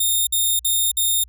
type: tone bursts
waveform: 5% pulse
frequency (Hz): 3666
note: A#7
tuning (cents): -30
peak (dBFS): -9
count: 4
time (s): 0-1.239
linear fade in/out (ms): 5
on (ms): 270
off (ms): 53
effects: added 60 Hz sine -44 dBFS peak until 1.28 s